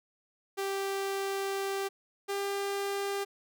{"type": "tone pair in turn", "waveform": "sawtooth", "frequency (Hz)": [392, 398.4], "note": ["G4", "G4"], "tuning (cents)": [0, 28], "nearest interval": "unison", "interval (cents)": 28, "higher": "second", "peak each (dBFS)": -27, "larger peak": "neither", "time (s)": [[0.57, 1.89], [2.28, 3.25]], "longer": "first", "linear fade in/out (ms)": 20, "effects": []}